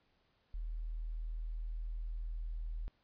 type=tone; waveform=sine; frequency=40.11 Hz; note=E1; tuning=47 cents flat; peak=-37 dBFS; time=0.54-2.88 s; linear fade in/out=0 ms; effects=pink hiss -75 dBFS RMS until 3.03 s + resampled to 11025 Hz